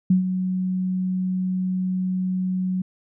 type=tone with ADSR envelope; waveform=sine; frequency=185 Hz; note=F#3; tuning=in tune; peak=-12 dBFS; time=0.1-2.82 s; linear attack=6 ms; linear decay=120 ms; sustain=-9 dB; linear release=6 ms; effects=none